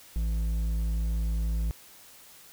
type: tone with hard clipping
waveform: triangle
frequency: 55 Hz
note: A1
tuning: in tune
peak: -27 dBFS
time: 0.16-1.71 s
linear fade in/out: 0 ms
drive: 10 dB
effects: white hiss -52 dBFS RMS until 2.52 s